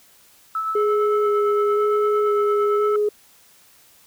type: tone with tremolo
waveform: sine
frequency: 1308 Hz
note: E6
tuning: 14 cents flat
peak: -20 dBFS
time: 0.55-2.96 s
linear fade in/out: 2 ms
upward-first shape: sine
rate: 8.8 Hz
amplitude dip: 35%
type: tone with vibrato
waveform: sine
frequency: 415.3 Hz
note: G#4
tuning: in tune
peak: -16 dBFS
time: 0.75-3.09 s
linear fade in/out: 5 ms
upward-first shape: square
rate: 0.98 Hz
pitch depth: 11 cents each way
effects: tanh soft clip ceiling -11 dBFS + white hiss -53 dBFS RMS until 4.06 s